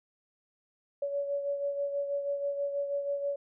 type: beating tone pair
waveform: sine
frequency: 565 / 571.2 Hz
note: C#5 / D5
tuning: +33 / -48 cents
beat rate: 6.2 Hz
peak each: -30 / -39 dBFS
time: 1.02-3.36 s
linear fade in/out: 5 ms
effects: none